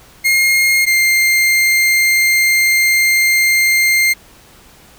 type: tone pair in turn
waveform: 40% pulse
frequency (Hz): 2135 / 2106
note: C7 / C7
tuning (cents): +34 / +11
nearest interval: unison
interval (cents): 23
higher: first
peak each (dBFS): -9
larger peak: neither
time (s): 0.24-0.86 / 0.86-4.14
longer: second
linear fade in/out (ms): 20
effects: pink hiss -44 dBFS RMS until 4.98 s